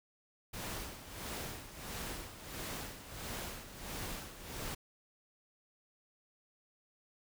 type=noise with tremolo; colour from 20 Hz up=pink; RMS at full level=-41 dBFS; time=0.53-4.75 s; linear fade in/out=10 ms; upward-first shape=sine; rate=1.5 Hz; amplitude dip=70%; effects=none